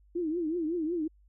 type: tone with vibrato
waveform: sine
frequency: 329.6 Hz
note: E4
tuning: in tune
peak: -28 dBFS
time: 0.15-1.08 s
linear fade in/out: 10 ms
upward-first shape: triangle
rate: 5.4 Hz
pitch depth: 170 cents each way
effects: added 50 Hz sine -58 dBFS peak until 1.28 s